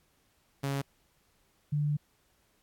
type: tone pair in turn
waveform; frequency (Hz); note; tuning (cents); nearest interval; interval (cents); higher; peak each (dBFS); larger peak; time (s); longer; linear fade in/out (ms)
sawtooth / sine; 138.6 / 147.52; C#3 / D3; 0 / +8; minor second; 108; second; -26; neither; 0.63-0.82 / 1.72-1.97; second; 10
effects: pink hiss -70 dBFS RMS until 2.62 s + AAC 64 kbps